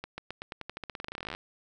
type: accelerating click train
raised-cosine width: 0.3 ms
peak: -21 dBFS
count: 27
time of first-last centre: 0.04-1.35 s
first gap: 140 ms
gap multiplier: 0.9
effects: none